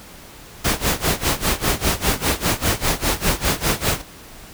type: noise with tremolo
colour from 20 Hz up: pink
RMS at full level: -17 dBFS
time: 0.64-4.02 s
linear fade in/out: 10 ms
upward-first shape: sine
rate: 5 Hz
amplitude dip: 90%
effects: pink hiss -41 dBFS RMS until 4.53 s